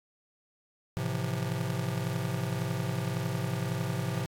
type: chord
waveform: square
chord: F major seventh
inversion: first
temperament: just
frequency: 109.13 / 130.96 / 163.7 / 174.61 Hz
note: A2 / C3 / E3 / F3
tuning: -14 / +2 / -12 / 0 cents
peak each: -36 / -34 / -39 / -37 dBFS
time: 0.97-4.26 s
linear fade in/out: 0 ms
effects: AAC 64 kbps